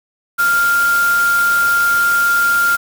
sine tone in noise, 1396.9 Hz, F6, in tune, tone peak -11 dBFS, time 0.38-2.77 s, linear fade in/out 20 ms, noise white, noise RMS -25 dBFS, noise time 0.38-2.77 s, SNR +11 dB, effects none

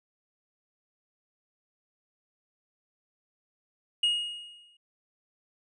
triangle tone with exponential decay, 2872 Hz, F7, 48 cents sharp, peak -19 dBFS, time 4.03-4.77 s, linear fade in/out 5 ms, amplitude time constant 160 ms, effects resampled to 22050 Hz

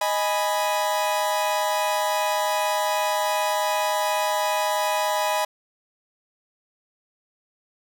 40% pulse chord, G# minor, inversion second, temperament equal, 622.3 / 830.6 / 987.8 Hz, D#5 / G#5 / B5, 0 / 0 / 0 cents, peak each -25 dBFS, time 0.01-5.45 s, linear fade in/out 5 ms, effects none

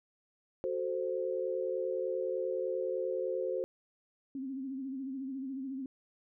sine chord, F# diminished, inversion none, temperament equal, 370 / 440 / 523.3 Hz, F#4 / A4 / C5, 0 / 0 / 0 cents, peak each -36 / -38 / -34 dBFS, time 0.64-3.64 s, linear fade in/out 0 ms
sine tone with vibrato, 266.9 Hz, C4, 35 cents sharp, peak -36 dBFS, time 4.35-5.86 s, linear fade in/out 2 ms, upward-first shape sine, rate 14 Hz, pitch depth 65 cents each way
effects none

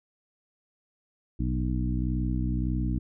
harmonic tone with a mistuned harmonic, 61.74 Hz, B1, in tune, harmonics 1 / 2 / 3 / 4 / 5, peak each -28 / -31 / -33 / -34 / -35 dBFS, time 1.39-2.99 s, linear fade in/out 10 ms, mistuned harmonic 1, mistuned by -90 cents, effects none

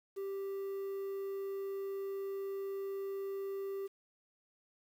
triangle tone with quantisation, 392 Hz, G4, in tune, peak -35 dBFS, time 0.16-3.88 s, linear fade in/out 20 ms, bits 10, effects none

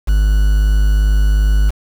triangle tone with quantisation, 51.3 Hz, G#1, 21 cents flat, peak -7 dBFS, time 0.07-1.71 s, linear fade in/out 20 ms, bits 5, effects none

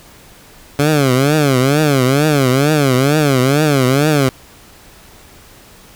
15% pulse tone with vibrato, 139.9 Hz, C#3, 16 cents sharp, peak -4 dBFS, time 0.79-4.29 s, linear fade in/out 2 ms, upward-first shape triangle, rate 2.2 Hz, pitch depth 210 cents each way, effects pink hiss -42 dBFS RMS until 5.95 s

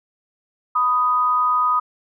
sine tone pair together, 993.2 / 1244.5 Hz, B5 / D#6, +9 / 0 cents, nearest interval major third, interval 391 cents, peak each -22 / -16 dBFS, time 0.75-1.8 s, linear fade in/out 10 ms, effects none

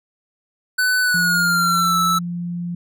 square tone with pitch glide, 1500 to 1313.4 Hz, F#6 to E6, +23 to -7 cents, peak -16 dBFS, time 0.78-2.19 s, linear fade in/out 10 ms, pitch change -230 cents, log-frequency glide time 1.02-1.97 s
sine tone, 173.9 Hz, F3, 7 cents flat, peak -23 dBFS, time 1.14-2.75 s, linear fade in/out 5 ms
effects none

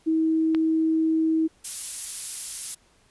sine tone, 320.3 Hz, E4, 50 cents flat, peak -19 dBFS, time 0.06-1.48 s, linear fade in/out 20 ms
click, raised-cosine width 0.3 ms, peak -17 dBFS, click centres 0.548 s
violet noise, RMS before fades -27 dBFS, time 1.64-2.75 s, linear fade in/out 10 ms
effects pink hiss -61 dBFS RMS until 3.1 s + resampled to 24000 Hz

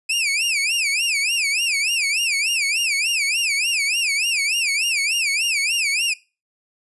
sawtooth tone with vibrato, 2497 Hz, D#7, 6 cents sharp, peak -15 dBFS, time 0.09-6.14 s, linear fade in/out 10 ms, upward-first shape sine, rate 3.4 Hz, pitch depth 220 cents each way, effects noise-tail reverb RT60 0.3 s tail -21 dB re dry + resampled to 24000 Hz

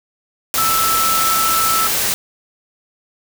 sine tone in noise, 1319 Hz, E6, 1 cent sharp, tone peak -16 dBFS, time 0.58-1.87 s, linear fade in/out 0 ms, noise white, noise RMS -18 dBFS, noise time 0.54-2.14 s, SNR -1 dB, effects none

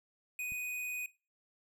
square tone, 2489 Hz, D#7, in tune, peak -37 dBFS, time 0.39-1.06 s, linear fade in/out 2 ms
click, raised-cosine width 5 ms, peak -40 dBFS, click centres 0.521 s
effects noise-tail reverb RT60 0.3 s tail -19 dB re dry

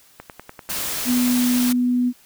click train, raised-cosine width 0.5 ms, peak -20 dBFS, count 13, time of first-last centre 0.2-1.376 s, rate 10.2 Hz
white noise, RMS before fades -26 dBFS, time 0.69-1.73 s, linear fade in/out 10 ms
sine tone, 246.9 Hz, B3, in tune, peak -16 dBFS, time 1.05-2.13 s, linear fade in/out 50 ms
effects white hiss -53 dBFS RMS until 2.25 s

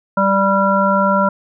harmonic tone, 195.9 Hz, G3, 1 cent flat, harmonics 1 / 3 / 5 / 7, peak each -17 / -17 / -17 / -17 dBFS, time 0.17-1.29 s, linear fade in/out 5 ms, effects none

